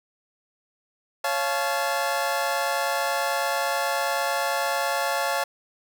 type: chord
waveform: 25% pulse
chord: Db augmented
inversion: none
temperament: just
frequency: 554.4 / 693 / 866.2 Hz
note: Db5 / F5 / A5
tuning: 0 / -14 / -27 cents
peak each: -24 dBFS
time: 1.24-5.44 s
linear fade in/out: 5 ms
effects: none